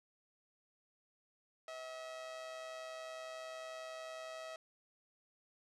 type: tone with amplitude modulation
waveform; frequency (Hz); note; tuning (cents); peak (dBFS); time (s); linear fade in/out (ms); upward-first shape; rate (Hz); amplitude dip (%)
sawtooth; 643; E5; -43; -39; 1.68-4.56; 2; sine; 131; 45
effects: low-pass 7000 Hz 12 dB/octave